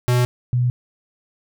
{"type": "tone pair in turn", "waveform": ["square", "sine"], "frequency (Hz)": [123.47, 123.47], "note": ["B2", "B2"], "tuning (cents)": [0, 0], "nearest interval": "unison", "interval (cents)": 0, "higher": "neither", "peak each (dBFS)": -15, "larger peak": "neither", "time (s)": [[0.08, 0.25], [0.53, 0.7]], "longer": "neither", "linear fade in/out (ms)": 0, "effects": []}